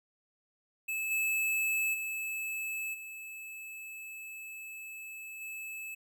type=tone with level steps; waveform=square; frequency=2608 Hz; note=E7; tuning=19 cents flat; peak=-33 / -29 / -35 / -43 / -40 dBFS; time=0.88-5.95 s; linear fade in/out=10 ms; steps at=1.1 / 1.93 / 2.93 / 5.4 s; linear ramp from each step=20 ms; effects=none